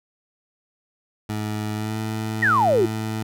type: tone with pitch glide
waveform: 20% pulse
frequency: 106.6 to 109.6 Hz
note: G#2 to A2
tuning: +46 to -6 cents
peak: -20 dBFS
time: 1.29-3.23 s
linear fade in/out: 5 ms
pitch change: +48 cents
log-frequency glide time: 1.74-1.97 s
type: exponential sweep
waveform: sine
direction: down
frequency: 1981 to 327.2 Hz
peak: -15 dBFS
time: 2.42-2.86 s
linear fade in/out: 10 ms
effects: none